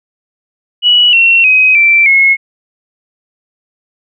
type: tone with pitch steps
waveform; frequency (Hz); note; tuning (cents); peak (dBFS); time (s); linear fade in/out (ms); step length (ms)
sine; 2934 / 2722 / 2525 / 2342 / 2173; F#7 / F7 / D#7 / D7 / C#7; -15 / -45 / +25 / -5 / -35; -4; 0.82-2.37; 50; 310
effects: none